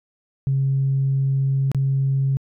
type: tone with dropouts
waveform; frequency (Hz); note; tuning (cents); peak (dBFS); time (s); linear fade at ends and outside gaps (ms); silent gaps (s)
sine; 135.8; C#3; -35; -16; 0.47-2.37; 0; 1.716-1.747
effects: tanh soft clip ceiling -12 dBFS